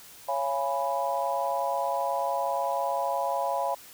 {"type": "chord", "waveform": "sine", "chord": "C# dominant seventh", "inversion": "none", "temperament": "equal with one note detuned", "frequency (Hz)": [554.4, 684.9, 830.6, 987.8], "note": ["C#5", "E#5", "G#5", "B5"], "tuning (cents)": [0, -34, 0, 0], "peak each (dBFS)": -31, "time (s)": [0.28, 3.75], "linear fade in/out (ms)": 10, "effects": ["white hiss -49 dBFS RMS until 3.93 s"]}